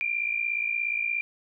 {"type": "tone pair together", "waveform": "sine", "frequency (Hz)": [2342, 2399], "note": ["D7", "D7"], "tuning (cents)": [-5, 36], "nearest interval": "unison", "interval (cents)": 41, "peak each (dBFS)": [-30, -27], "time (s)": [0.01, 1.21], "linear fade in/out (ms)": 0, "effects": []}